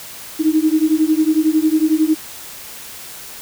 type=beating tone pair; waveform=sine; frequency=307.8 / 318.8 Hz; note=D#4 / D#4; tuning=-19 / +42 cents; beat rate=11 Hz; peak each=-15 dBFS; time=0.39-2.15 s; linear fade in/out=20 ms; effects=white hiss -34 dBFS RMS until 3.41 s